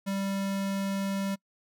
square tone, 196 Hz, G3, in tune, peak -29 dBFS, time 0.06-1.36 s, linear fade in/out 20 ms, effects noise-tail reverb RT60 0.1 s tail -26 dB re dry

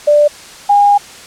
sine tone pair in turn, 590 / 814.3 Hz, D5 / G#5, +8 / -34 cents, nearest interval tritone, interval 558 cents, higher second, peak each -5 dBFS, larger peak neither, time 0.07-0.28 / 0.69-0.98 s, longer second, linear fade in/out 10 ms, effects white hiss -34 dBFS RMS until 1.26 s + low-pass 8000 Hz 12 dB/octave

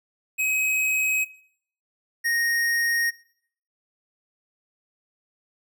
square tone pair in turn, 2539 / 1863 Hz, D#7 / A#6, +34 / -2 cents, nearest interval perfect fourth, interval 536 cents, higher first, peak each -22 dBFS, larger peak neither, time 0.38-1.25 / 2.24-3.11 s, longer neither, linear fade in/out 20 ms, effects noise-tail reverb RT60 0.6 s tail -19 dB re dry

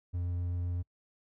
triangle tone with vibrato, 88 Hz, F2, 14 cents sharp, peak -29 dBFS, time 0.13-0.83 s, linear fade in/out 20 ms, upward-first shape triangle, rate 7.8 Hz, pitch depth 9 cents each way, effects noise-tail reverb RT60 0.1 s tail -25 dB re dry

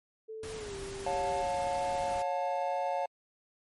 sine tone with pitch glide, 440 to 392 Hz, A4 to G4, 0 to 0 cents, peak -39 dBFS, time 0.28-1.43 s, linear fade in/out 20 ms, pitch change -200 cents, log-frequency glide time 0.57-0.75 s
pink noise, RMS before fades -44 dBFS, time 0.43-2.22 s, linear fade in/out 2 ms
triangle chord, Db augmented, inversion none, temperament equal with one note detuned, 554.4 / 715.6 / 880 Hz, Db5 / F5 / A5, 0 / +42 / 0 cents, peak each -32 / -31 / -33 dBFS, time 1.06-3.06 s, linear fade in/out 5 ms
effects MP3 48 kbps

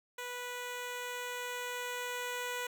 10% pulse tone with level ramp, 491.6 Hz, B4, 8 cents flat, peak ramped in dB -31 to -27 dBFS, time 0.18-2.67 s, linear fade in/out 5 ms, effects none

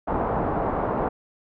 white low-pass noise, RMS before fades -25 dBFS, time 0.07-1.09 s, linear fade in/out 10 ms, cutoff 980 Hz, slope 24 dB/octave, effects none

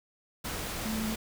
sine tone in noise, 219 Hz, A3, 8 cents flat, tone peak -31 dBFS, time 0.85-1.15 s, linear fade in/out 10 ms, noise pink, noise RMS -36 dBFS, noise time 0.44-1.16 s, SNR +2 dB, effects none

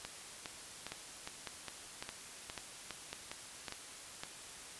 two click trains, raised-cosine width 0.2 ms, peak -23 / -24 dBFS, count 7 / 10, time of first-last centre 0.92-4.235 / 0.05-3.723 s, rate 1.81 / 2.45 Hz, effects white hiss -50 dBFS RMS until 4.79 s + resampled to 24000 Hz

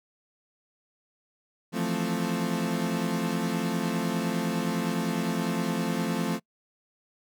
35% pulse chord, F major seventh, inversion third, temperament equal, 164.81 / 174.61 / 220 / 261.6 Hz, E3 / F3 / A3 / C4, 0 / 0 / 0 / 0 cents, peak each -33 / -29 / -29 / -31 dBFS, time 1.72-6.4 s, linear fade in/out 50 ms, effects noise-tail reverb RT60 0.1 s tail -26 dB re dry

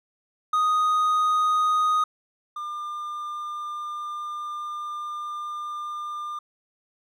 triangle tone pair in turn, 1244 / 1200.8 Hz, D#6 / D6, -1 / +38 cents, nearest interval minor second, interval 61 cents, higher first, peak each -17 / -28 dBFS, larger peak first, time 0.53-2.04 / 2.56-6.39 s, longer second, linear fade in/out 5 ms, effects none

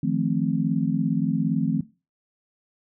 sine chord, F dominant seventh, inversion third, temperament just, 157.15 / 174.61 / 218.3 / 261.9 Hz, Eb3 / F3 / A3 / C4, +18 / 0 / -13 / +2 cents, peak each -26 dBFS, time 0.03-1.81 s, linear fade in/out 5 ms, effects noise-tail reverb RT60 0.3 s tail -19 dB re dry

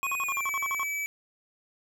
triangle tone bursts, 1094 Hz, C#6, 23 cents flat, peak -27 dBFS, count 10, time 0.03-0.832 s, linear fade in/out 0 ms, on 37 ms, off 48 ms
square tone with pitch glide, 2492 to 2298 Hz, D#7 to D7, +2 to -38 cents, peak -30 dBFS, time 0.03-1.06 s, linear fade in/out 0 ms, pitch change -140 cents, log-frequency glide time 0.22-0.49 s
effects none

